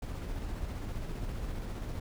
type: noise with tremolo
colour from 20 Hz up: brown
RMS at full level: -36 dBFS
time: 0.02-2 s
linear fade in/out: 5 ms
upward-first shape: square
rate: 15 Hz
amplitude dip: 25%
effects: none